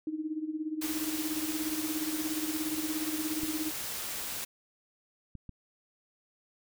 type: tone with tremolo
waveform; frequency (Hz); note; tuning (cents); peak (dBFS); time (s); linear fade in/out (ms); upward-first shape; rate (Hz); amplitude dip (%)
sine; 311.1; D#4; 0; -29; 0.07-3.71; 2; sine; 17; 75
type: noise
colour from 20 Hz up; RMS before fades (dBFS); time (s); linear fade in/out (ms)
white; -37; 0.81-4.45; 10
type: clicks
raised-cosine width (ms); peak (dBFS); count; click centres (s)
5; -31; 3; 3.434 / 5.353 / 5.493
effects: none